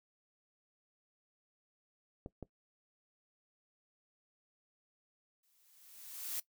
clicks, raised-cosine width 2 ms, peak -30 dBFS, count 2, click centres 2.261 / 2.427 s
blue noise with exponential growth, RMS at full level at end -37 dBFS, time 5.43-6.4 s, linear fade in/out 5 ms, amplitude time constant 210 ms
effects noise-tail reverb RT60 0.1 s tail -19 dB re dry

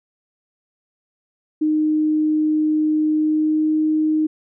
sine tone with pitch glide, 307.9 to 310.2 Hz, D#4 to D#4, -18 to -5 cents, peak -15 dBFS, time 1.61-4.27 s, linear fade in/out 10 ms, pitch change +13 cents, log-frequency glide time 3.13-3.74 s, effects none

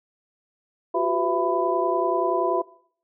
sine tone cluster, 354.7 / 385.1 / 502 / 669 / 997 Hz, F4 / G4 / B4 / E5 / B5, +27 / -31 / +28 / +25 / +16 cents, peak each -26 / -27 / -30 / -25 / -26 dBFS, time 0.94-2.62 s, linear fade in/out 10 ms, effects noise-tail reverb RT60 0.6 s tail -21 dB re dry

